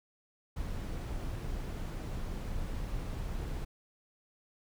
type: noise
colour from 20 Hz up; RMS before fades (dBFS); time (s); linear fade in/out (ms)
brown; -37; 0.56-3.65; 10
effects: none